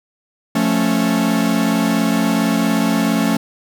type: chord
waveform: 45% pulse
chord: F augmented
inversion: none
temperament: equal with one note detuned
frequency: 175.63 / 220 / 277.2 Hz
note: F3 / A3 / C#4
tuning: +10 / 0 / 0 cents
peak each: -21 / -17 / -19 dBFS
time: 0.55-3.37 s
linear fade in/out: 5 ms
effects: none